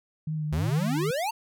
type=tone with vibrato; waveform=sine; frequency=153.9 Hz; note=D#3; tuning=19 cents flat; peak=-27 dBFS; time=0.27-1.11 s; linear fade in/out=5 ms; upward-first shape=triangle; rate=3.8 Hz; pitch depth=35 cents each way
type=exponential sweep; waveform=square; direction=up; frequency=69.3 to 937 Hz; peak=-27 dBFS; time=0.52-1.31 s; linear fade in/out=10 ms
effects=none